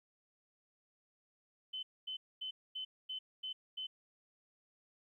sine tone bursts, 3046 Hz, F#7, 50 cents sharp, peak -39 dBFS, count 7, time 1.73-3.87 s, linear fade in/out 10 ms, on 100 ms, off 240 ms, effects 13-bit

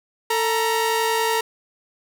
sawtooth tone pair together, 446.6 / 944 Hz, A4 / A#5, +26 / +22 cents, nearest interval octave + minor second, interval 1296 cents, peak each -18 dBFS, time 0.3-1.41 s, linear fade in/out 5 ms, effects none

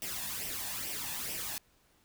white noise with flanger, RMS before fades -38 dBFS, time 0.02-1.58 s, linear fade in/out 0 ms, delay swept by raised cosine 0.36 to 1.17 ms, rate 2.3 Hz, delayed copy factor +0.6, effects pink hiss -68 dBFS RMS until 2.04 s

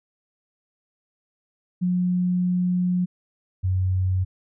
sine tone pair in turn, 180 / 93.01 Hz, F#3 / F#2, -47 / +10 cents, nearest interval major seventh, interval 1143 cents, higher first, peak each -19 dBFS, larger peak neither, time 1.81-3.06 / 3.63-4.25 s, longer first, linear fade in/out 20 ms, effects none

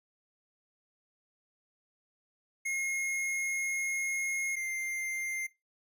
square tone pair in turn, 2153 / 2099 Hz, C7 / C7, +49 / +5 cents, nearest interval unison, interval 44 cents, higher first, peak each -32 / -34 dBFS, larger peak first, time 2.65-4.56 / 4.56-5.47 s, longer first, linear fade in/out 10 ms, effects noise-tail reverb RT60 0.2 s tail -17 dB re dry + resampled to 32000 Hz

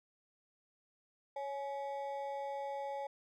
triangle ring-modulated tone, 698.5 Hz, F5, in tune, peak -33 dBFS, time 1.36-3.07 s, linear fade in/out 5 ms, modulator 143 Hz, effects none

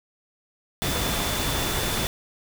sine tone in noise, 3500 Hz, A7, 10 cents flat, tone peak -34 dBFS, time 0.82-2.07 s, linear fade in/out 0 ms, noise pink, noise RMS -26 dBFS, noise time 0.82-2.07 s, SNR -11 dB, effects none

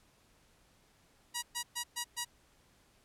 5% pulse tone bursts, 960 Hz, B5, 49 cents flat, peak -22 dBFS, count 5, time 1.34-2.25 s, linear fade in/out 20 ms, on 86 ms, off 120 ms, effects pink hiss -67 dBFS RMS until 3.04 s + low-pass 12000 Hz 12 dB/octave

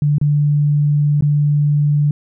sine tone with dropouts, 146.83 Hz, D3, in tune, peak -11 dBFS, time 0.02-2.11 s, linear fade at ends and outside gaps 2 ms, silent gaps 0.183-0.213 / 1.209-1.223 s, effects none

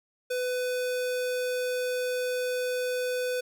square tone, 500 Hz, B4, 21 cents sharp, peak -28 dBFS, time 0.3-3.41 s, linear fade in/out 10 ms, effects none

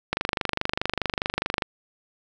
click train, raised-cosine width 0.3 ms, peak -7 dBFS, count 38, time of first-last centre 0.13-1.622 s, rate 24.8 Hz, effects none

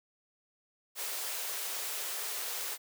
white high-pass noise, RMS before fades -37 dBFS, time 0.95-2.78 s, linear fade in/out 50 ms, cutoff 370 Hz, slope 48 dB/octave, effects none

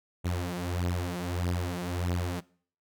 sawtooth beating tone pair, 87.6 / 89.2 Hz, F2 / F2, +6 / +37 cents, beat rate 1.6 Hz, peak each -28 dBFS, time 0.24-2.41 s, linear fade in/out 20 ms, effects noise-tail reverb RT60 0.5 s tail -22 dB re dry

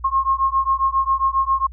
sine beating tone pair, 1072 / 1079.4 Hz, C6 / C#6, +42 / -46 cents, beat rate 7.4 Hz, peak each -19 dBFS, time 0.04-1.67 s, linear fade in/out 10 ms, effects added 60 Hz sine -34 dBFS peak until 1.72 s

